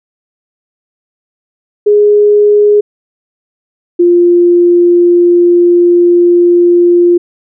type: tone pair in turn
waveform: sine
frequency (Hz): 415.3 / 349.2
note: G#4 / F4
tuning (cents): 0 / 0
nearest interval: minor third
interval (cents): 300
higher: first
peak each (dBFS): -3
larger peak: neither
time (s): 1.86-2.81 / 3.99-7.18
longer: second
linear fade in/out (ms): 10
effects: none